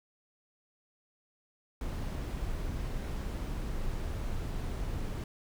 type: noise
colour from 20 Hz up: brown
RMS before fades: -35 dBFS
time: 1.81-5.24 s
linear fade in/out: 2 ms
effects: none